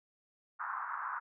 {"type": "band-pass noise", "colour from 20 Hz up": "pink", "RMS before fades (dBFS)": -39, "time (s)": [0.59, 1.2], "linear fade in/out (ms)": 20, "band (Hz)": [970, 1500], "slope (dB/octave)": 48, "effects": []}